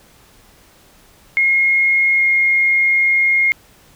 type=tone pair in turn; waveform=sine; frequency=2150 / 2140 Hz; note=C7 / C7; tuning=+47 / +38 cents; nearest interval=unison; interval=9 cents; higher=first; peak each=-11 dBFS; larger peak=neither; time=1.37-2.19 / 2.19-3.52 s; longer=second; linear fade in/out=0 ms; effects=pink hiss -49 dBFS RMS until 3.95 s